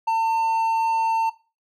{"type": "tone", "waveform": "triangle", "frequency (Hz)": 901, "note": "A5", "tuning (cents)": 41, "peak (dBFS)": -16, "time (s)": [0.07, 1.3], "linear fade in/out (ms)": 10, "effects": ["noise-tail reverb RT60 0.3 s tail -17 dB re dry"]}